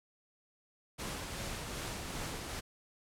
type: noise with tremolo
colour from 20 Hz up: pink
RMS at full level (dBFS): -39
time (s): 0.98-2.61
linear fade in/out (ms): 20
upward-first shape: triangle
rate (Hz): 2.6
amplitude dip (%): 35
effects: low-pass 11000 Hz 12 dB/octave